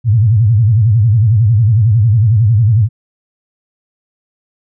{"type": "tone with vibrato", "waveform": "sine", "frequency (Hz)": 110, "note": "A2", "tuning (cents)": 0, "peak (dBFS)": -6, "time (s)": [0.04, 2.89], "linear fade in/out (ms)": 50, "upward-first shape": "sine", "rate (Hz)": 11, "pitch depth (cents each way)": 190, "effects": []}